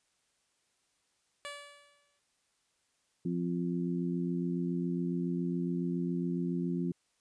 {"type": "tone with exponential decay", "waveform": "10% pulse", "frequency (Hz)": 576, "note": "D5", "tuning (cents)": -34, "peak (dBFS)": -30, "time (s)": [1.45, 2.19], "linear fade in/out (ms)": 0, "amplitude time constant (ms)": 160}
{"type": "harmonic tone", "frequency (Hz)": 87.2, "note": "F2", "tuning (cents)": -2, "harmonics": [2, 3, 4], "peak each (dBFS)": [-32, -36, -38], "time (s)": [3.25, 6.92], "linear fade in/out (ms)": 5}
{"effects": ["white hiss -75 dBFS RMS until 7.2 s", "resampled to 22050 Hz"]}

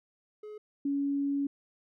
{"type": "tone pair in turn", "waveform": ["triangle", "sine"], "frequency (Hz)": [423.6, 281], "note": ["G#4", "C#4"], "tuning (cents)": [34, 24], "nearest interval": "perfect fifth", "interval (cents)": 710, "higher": "first", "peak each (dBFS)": [-39, -27], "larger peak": "second", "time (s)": [[0.43, 0.58], [0.85, 1.47]], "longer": "second", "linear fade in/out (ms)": 5, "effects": []}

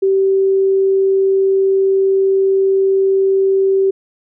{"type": "tone", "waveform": "sine", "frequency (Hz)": 386.8, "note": "G4", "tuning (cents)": -23, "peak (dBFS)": -10, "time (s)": [0.02, 3.91], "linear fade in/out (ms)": 10, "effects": []}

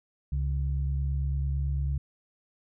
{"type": "tone pair together", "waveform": "sine", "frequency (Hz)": [69.2, 138.16], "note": ["C#2", "C#3"], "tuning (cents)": [-2, -5], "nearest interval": "octave", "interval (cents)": 1197, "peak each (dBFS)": [-26, -31], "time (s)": [0.32, 1.98], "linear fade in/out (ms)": 5, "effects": ["tanh soft clip ceiling -18 dBFS"]}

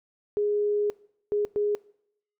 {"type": "tone bursts at uneven times", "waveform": "sine", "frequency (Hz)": 414.5, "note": "G#4", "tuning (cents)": -3, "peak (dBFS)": -22, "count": 3, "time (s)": [[0.37, 0.9], [1.32, 1.45], [1.56, 1.75]], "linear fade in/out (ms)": 0, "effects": ["noise-tail reverb RT60 0.7 s tail -22 dB re dry"]}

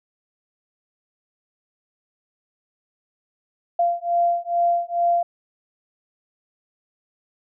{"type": "beating tone pair", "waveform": "sine", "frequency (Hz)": [690, 692.3], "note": ["F5", "F5"], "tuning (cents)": [-21, -15], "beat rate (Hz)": 2.3, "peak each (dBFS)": -21, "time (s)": [3.79, 5.23], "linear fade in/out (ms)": 5, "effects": []}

